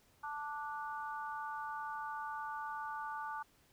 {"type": "harmonic tone", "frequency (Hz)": 293.7, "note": "D4", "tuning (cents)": 0, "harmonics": [3, 4, 5], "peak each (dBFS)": [-42, -44, -46], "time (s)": [0.23, 3.43], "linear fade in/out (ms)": 10, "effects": ["pink hiss -69 dBFS RMS until 3.72 s"]}